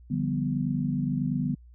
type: chord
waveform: sine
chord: G dominant seventh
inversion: second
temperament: equal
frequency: 146.83 / 174.61 / 196 / 246.9 Hz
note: D3 / F3 / G3 / B3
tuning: 0 / 0 / 0 / 0 cents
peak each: -29 / -33 / -32 / -29 dBFS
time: 0.1-1.55 s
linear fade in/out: 10 ms
effects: added 60 Hz sine -48 dBFS peak until 1.74 s